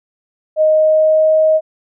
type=tone with pitch glide; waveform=sine; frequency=622.3 to 628.4 Hz; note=D#5 to D#5; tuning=0 to +17 cents; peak=-8 dBFS; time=0.56-1.61 s; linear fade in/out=50 ms; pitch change=+17 cents; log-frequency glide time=0.7-1.37 s; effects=none